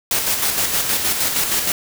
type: noise with tremolo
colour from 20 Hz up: white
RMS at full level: -18 dBFS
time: 0.11-1.72 s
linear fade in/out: 2 ms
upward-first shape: square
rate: 6.4 Hz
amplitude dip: 40%
effects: none